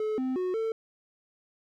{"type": "tone with pitch steps", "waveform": "triangle", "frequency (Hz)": [430.9, 258.8, 366.5, 446.9], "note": ["A4", "C4", "F#4", "A4"], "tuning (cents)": [-36, -19, -16, 27], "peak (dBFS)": -25, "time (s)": [0, 0.72], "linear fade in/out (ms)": 2, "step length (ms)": 180, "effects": []}